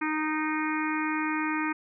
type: harmonic tone with a mistuned harmonic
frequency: 309.5 Hz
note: D#4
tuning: 9 cents flat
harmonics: 1 / 3 / 4 / 5 / 6 / 7 / 8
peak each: -29 / -34 / -35 / -36 / -37 / -37 / -38 dBFS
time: 0.01-1.73 s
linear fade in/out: 10 ms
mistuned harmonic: 8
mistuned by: -23 cents
effects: none